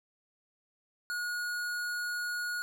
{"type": "tone with hard clipping", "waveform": "sine", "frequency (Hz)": 1446, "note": "F#6", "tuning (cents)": -40, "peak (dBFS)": -34, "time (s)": [1.1, 2.62], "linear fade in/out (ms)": 0, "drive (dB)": 16, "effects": []}